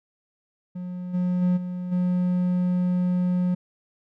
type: tone with level steps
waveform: triangle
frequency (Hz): 180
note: F#3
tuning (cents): -47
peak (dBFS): -28 / -19 / -16 / -26 / -18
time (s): 0.75-3.55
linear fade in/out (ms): 10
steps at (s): 1.13 / 1.41 / 1.56 / 1.91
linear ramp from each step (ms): 20
effects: none